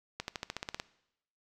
accelerating click train, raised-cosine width 0.2 ms, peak -18 dBFS, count 10, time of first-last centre 0.2-0.799 s, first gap 81 ms, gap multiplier 0.95, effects noise-tail reverb RT60 0.8 s tail -19 dB re dry

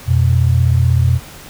sine tone pair together, 87.31 / 123.47 Hz, F2 / B2, 0 / 0 cents, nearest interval tritone, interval 600 cents, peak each -12 dBFS, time 0.06-1.2 s, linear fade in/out 50 ms, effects pink hiss -36 dBFS RMS until 1.49 s

